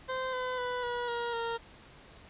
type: tone with pitch steps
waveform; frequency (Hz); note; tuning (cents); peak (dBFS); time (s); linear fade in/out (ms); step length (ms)
20% pulse; 518 / 506.5 / 495.2 / 484.1 / 473.4 / 462.8; C5 / B4 / B4 / B4 / A#4 / A#4; -17 / +44 / +5 / -35 / +27 / -13; -27; 0.08-1.58; 20; 250
effects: pink hiss -54 dBFS RMS until 2.29 s + resampled to 8000 Hz